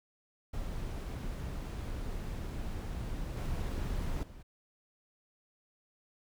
brown noise with level steps, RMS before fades -38 / -35 / -49 dBFS, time 0.53-4.43 s, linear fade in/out 10 ms, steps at 3.37 / 4.23 s, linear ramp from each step 2 ms, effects none

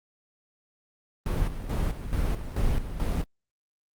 brown noise with tremolo, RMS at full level -25 dBFS, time 1.26-3.24 s, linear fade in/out 2 ms, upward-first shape square, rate 2.3 Hz, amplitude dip 65%, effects Opus 32 kbps

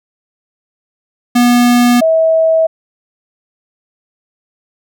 square / sine tone pair in turn, 242.7 / 646.5 Hz, B3 / E5, -30 / -34 cents, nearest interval octave + perfect fourth, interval 1696 cents, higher second, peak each -7 dBFS, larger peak neither, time 1.35-2.01 / 2.01-2.67 s, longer neither, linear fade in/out 10 ms, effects none

